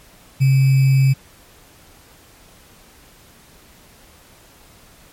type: tone with sample-and-hold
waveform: sine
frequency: 134.1 Hz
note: C3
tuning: 43 cents sharp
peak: -10 dBFS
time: 0.4-1.14 s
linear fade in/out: 20 ms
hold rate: 2450 Hz
effects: pink hiss -48 dBFS RMS until 5.12 s + MP3 64 kbps

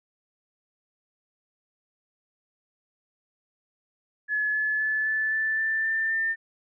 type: tone with pitch steps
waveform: sine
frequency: 1707 / 1719.9 / 1732.8 / 1745.9 / 1759 / 1772.3 / 1785.7 / 1799.1 Hz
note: G#6 / A6 / A6 / A6 / A6 / A6 / A6 / A6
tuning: +47 / -40 / -27 / -14 / -1 / +12 / +25 / +38 cents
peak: -23 dBFS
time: 4.28-6.36 s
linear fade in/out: 50 ms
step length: 260 ms
effects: none

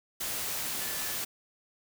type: tone in noise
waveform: sine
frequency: 1740 Hz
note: A6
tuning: 20 cents flat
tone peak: -45 dBFS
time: 0.8-1.15 s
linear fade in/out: 10 ms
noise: white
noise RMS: -34 dBFS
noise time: 0.2-1.25 s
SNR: -14 dB
effects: none

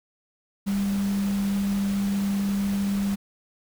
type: tone in noise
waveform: sine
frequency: 198.9 Hz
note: G3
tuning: 25 cents sharp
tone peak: -22 dBFS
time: 0.66-3.16 s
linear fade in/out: 20 ms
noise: pink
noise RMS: -38 dBFS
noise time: 0.66-3.16 s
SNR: +13 dB
effects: none

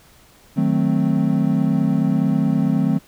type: chord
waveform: triangle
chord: D# diminished seventh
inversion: none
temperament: equal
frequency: 155.56 / 185 / 220 / 261.6 Hz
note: D#3 / F#3 / A3 / C4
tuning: 0 / 0 / 0 / 0 cents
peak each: -19 dBFS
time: 0.56-2.99 s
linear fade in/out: 20 ms
effects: pink hiss -51 dBFS RMS until 3.07 s

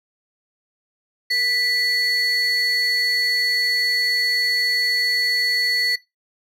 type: tone pair together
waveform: triangle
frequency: 1975.5 / 4416 Hz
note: B6 / C#8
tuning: 0 / -7 cents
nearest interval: octave + major second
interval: 1393 cents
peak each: -18 dBFS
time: 1.3-5.96 s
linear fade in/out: 10 ms
effects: noise-tail reverb RT60 0.2 s tail -18 dB re dry + tanh soft clip ceiling -13 dBFS

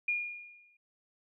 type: tone with exponential decay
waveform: sine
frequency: 2426 Hz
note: D#7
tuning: 44 cents flat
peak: -26 dBFS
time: 0.08-0.77 s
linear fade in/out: 5 ms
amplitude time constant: 150 ms
effects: none

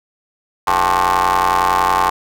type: ring-modulated tone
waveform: 25% pulse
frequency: 90.8 Hz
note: F#2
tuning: 32 cents flat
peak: -6 dBFS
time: 0.67-2.1 s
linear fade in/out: 5 ms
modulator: 971 Hz
effects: none

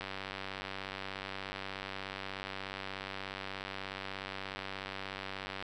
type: click train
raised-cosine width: 0.3 ms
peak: -23 dBFS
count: 544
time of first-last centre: 0.01-5.625 s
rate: 96.7 Hz
effects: none

